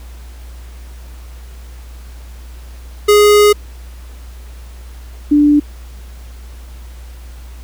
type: tone pair in turn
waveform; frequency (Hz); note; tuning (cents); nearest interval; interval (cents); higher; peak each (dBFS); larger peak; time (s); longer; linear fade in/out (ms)
square / sine; 415.3 / 293.7; G#4 / D4; 0 / 0; tritone; 600; first; -6; neither; 3.08-3.53 / 5.31-5.6; first; 10
effects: added 60 Hz sine -30 dBFS peak until 7.63 s + pink hiss -44 dBFS RMS until 7.63 s